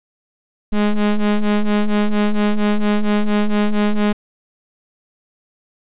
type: ring-modulated tone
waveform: square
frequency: 103.83 Hz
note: G#2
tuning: in tune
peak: -11 dBFS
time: 0.72-4.13 s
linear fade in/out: 10 ms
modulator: 106 Hz
effects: resampled to 8000 Hz + 8-bit